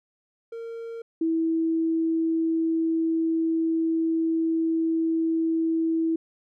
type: tone pair in turn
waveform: triangle / sine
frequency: 460 / 325.9 Hz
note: A#4 / E4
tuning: -23 / -20 cents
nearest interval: tritone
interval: 597 cents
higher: first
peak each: -31 / -21 dBFS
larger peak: second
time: 0.52-1.02 / 1.21-6.16 s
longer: second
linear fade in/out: 5 ms
effects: none